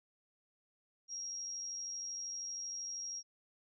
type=tone with amplitude modulation; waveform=sine; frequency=5620 Hz; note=F8; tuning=10 cents sharp; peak=-38 dBFS; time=1.08-3.23 s; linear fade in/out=50 ms; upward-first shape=sine; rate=92.8 Hz; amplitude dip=35%; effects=none